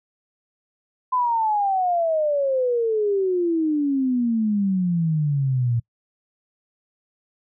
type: exponential sweep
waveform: sine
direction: down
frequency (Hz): 1023 to 115.2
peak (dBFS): -18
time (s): 1.12-5.8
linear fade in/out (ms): 10
effects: noise-tail reverb RT60 0.1 s tail -26 dB re dry